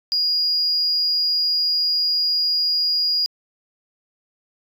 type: tone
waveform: sine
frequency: 4867 Hz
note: D#8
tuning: 39 cents flat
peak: -16 dBFS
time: 0.12-3.26 s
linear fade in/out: 0 ms
effects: tanh soft clip ceiling -13 dBFS